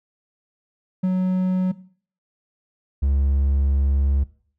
triangle tone pair in turn, 185 / 69.3 Hz, F#3 / C#2, 0 / 0 cents, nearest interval octave + perfect fourth, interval 1700 cents, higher first, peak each -15 dBFS, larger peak neither, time 1.03-1.72 / 3.02-4.24 s, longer second, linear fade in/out 10 ms, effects noise-tail reverb RT60 0.5 s tail -18 dB re dry

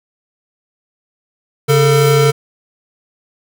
square tone pair together, 138.74 / 448.7 Hz, C#3 / A4, +2 / +34 cents, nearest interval octave + minor sixth, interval 2032 cents, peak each -12 dBFS, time 1.68-2.32 s, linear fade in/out 20 ms, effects none

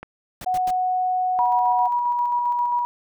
click, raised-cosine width 0.5 ms, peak -20 dBFS, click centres 0.03 s
pink noise bursts, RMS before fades -36 dBFS, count 3, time 0.41-0.707 s, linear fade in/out 2 ms, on 37 ms, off 93 ms
sine tone, 737 Hz, F#5, 7 cents flat, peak -19 dBFS, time 0.46-1.88 s, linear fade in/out 10 ms
sine tone with tremolo, 966 Hz, B5, 39 cents flat, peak -18 dBFS, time 1.39-2.85 s, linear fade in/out 0 ms, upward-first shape square, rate 7.5 Hz, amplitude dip 25%
effects none

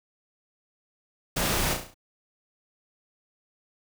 pink noise with echo, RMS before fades -27 dBFS, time 1.36-1.74 s, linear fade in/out 10 ms, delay 34 ms, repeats 6, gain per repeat -5 dB, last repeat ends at 1.944 s, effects none

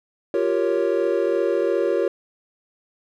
triangle chord, G half-diminished seventh, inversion third, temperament equal, 349.2 / 392 / 466.2 / 554.4 Hz, F4 / G4 / Bb4 / Db5, 0 / 0 / 0 / 0 cents, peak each -22 dBFS, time 0.34-2.08 s, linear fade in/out 2 ms, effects none

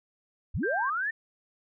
sine linear sweep, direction up, 33.93 to 1839 Hz, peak -27 dBFS, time 0.54-1.11 s, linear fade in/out 10 ms
sine tone, 1581 Hz, G6, 14 cents sharp, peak -29 dBFS, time 0.63-0.9 s, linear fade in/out 5 ms
effects none

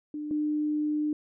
sine tone pair in turn, 299.2 / 300.8 Hz, D4 / D4, +32 / +42 cents, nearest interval unison, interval 10 cents, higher second, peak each -32 / -25 dBFS, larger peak second, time 0.14-0.31 / 0.31-1.13 s, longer second, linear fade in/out 2 ms, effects none

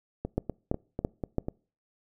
two click trains, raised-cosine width 2 ms, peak -13 / -18 dBFS, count 4 / 6, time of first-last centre 0.38-1.383 / 0.25-1.485 s, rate 2.99 / 4.05 Hz, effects noise-tail reverb RT60 0.4 s tail -25 dB re dry

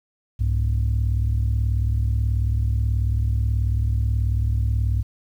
sine tone pair together, 65.41 / 103.83 Hz, C2 / G#2, 0 / 0 cents, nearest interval minor sixth, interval 800 cents, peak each -19 / -20 dBFS, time 0.39-5.03 s, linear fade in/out 20 ms, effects tanh soft clip ceiling -14 dBFS + 9-bit

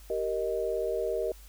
sine chord, Eb major, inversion first, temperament just, 388.9 / 466.7 / 622.3 Hz, G4 / Bb4 / Eb5, -14 / +2 / 0 cents, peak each -33 / -31 / -32 dBFS, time 0.1-1.32 s, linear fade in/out 2 ms, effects added 50 Hz sine -48 dBFS peak until 1.48 s + white hiss -56 dBFS RMS until 1.48 s

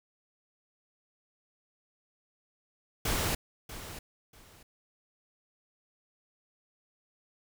pink noise with echo, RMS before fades -30 dBFS, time 3.05-3.35 s, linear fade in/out 5 ms, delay 640 ms, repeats 2, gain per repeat -13 dB, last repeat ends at 4.63 s, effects none

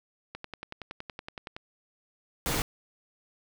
click train, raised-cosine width 0.3 ms, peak -22 dBFS, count 14, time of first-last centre 0.35-1.565 s, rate 10.7 Hz
pink noise, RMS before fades -29 dBFS, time 2.46-2.62 s, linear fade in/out 0 ms
effects none

